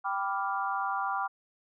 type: chord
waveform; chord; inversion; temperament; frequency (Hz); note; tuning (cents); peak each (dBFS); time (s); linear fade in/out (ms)
sine; G dominant seventh; none; equal; 784 / 987.8 / 1174.7 / 1396.9; G5 / B5 / D6 / F6; 0 / 0 / 0 / 0; -33 / -35 / -33 / -36; 0.04-1.28; 20
effects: none